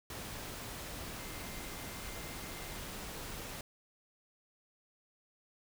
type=tone in noise; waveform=sine; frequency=2088 Hz; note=C7; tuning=4 cents flat; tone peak=-55 dBFS; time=1.19-2.8 s; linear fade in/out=2 ms; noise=pink; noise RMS=-44 dBFS; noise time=0.1-3.61 s; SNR=-14 dB; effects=none